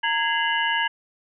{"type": "tone cluster", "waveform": "sine", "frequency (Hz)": [920, 1656, 2061, 2804, 2966], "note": ["A#5", "G#6", "C7", "F7", "F#7"], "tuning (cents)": [-23, -5, -27, 6, 4], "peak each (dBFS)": [-25, -24, -30, -30, -29], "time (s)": [0.03, 0.88], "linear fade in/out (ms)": 10, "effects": []}